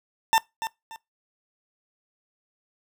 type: tone with echo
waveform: 40% pulse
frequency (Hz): 897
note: A5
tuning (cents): +33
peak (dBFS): -15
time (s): 0.33-0.38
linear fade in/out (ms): 0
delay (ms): 290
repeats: 2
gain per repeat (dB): -11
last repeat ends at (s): 0.96
effects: noise-tail reverb RT60 0.2 s tail -22 dB re dry